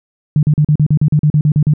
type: tone bursts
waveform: sine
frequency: 150.1 Hz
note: D3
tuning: 38 cents sharp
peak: -7 dBFS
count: 13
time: 0.36-1.737 s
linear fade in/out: 2 ms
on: 69 ms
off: 40 ms
effects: none